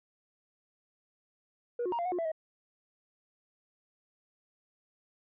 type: tone with pitch steps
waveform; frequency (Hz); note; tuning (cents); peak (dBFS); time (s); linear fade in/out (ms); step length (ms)
sine; 480.2 / 361.8 / 939 / 691 / 730 / 356 / 664 / 635; B4 / F#4 / A#5 / F5 / F#5 / F4 / E5 / D#5; -49 / -39 / +12 / -19 / -24 / +33 / +12 / +35; -28; 1.79-2.318; 5; 66
effects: tanh soft clip ceiling -28 dBFS